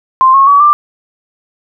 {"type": "tone with pitch steps", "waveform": "sine", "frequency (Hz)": [1046.5, 1090.3, 1136, 1183.5], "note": ["C6", "C#6", "C#6", "D6"], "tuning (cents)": [0, -29, 42, 13], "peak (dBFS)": -3, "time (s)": [0.21, 0.73], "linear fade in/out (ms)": 0, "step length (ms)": 130, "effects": []}